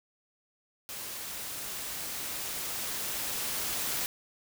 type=noise with level ramp; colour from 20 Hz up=white; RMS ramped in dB=-40 to -32 dBFS; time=0.89-4.06 s; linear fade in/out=0 ms; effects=none